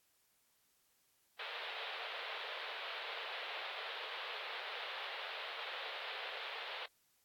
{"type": "band-pass noise", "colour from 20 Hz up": "white", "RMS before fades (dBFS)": -45, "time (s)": [1.39, 6.86], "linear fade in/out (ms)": 5, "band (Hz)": [440, 3800], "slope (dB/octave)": 48, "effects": ["white hiss -75 dBFS RMS until 7.24 s", "AAC 64 kbps"]}